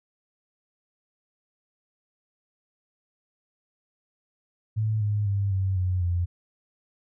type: tone with pitch steps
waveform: sine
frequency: 108.8 / 104.19 / 99.77 / 95.54 / 91.49 / 87.61 Hz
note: A2 / G#2 / G2 / G2 / F#2 / F2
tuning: -19 / +6 / +31 / -44 / -19 / +6 cents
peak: -22 dBFS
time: 4.76-6.26 s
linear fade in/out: 20 ms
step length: 250 ms
effects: none